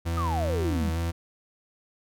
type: tone with vibrato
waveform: 40% pulse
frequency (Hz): 82.6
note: E2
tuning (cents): +4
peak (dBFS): -25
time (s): 0.05-1.12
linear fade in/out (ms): 20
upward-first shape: square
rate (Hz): 2.2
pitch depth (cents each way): 27
type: exponential sweep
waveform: sine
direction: down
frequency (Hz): 1280 to 183.3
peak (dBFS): -28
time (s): 0.17-0.9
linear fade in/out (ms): 5
effects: none